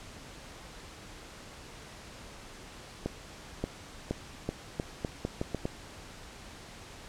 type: accelerating click train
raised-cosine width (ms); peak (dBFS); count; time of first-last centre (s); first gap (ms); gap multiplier
2; -17; 10; 3.06-5.654; 580; 0.81
effects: pink hiss -48 dBFS RMS until 7.08 s + low-pass 8000 Hz 12 dB/octave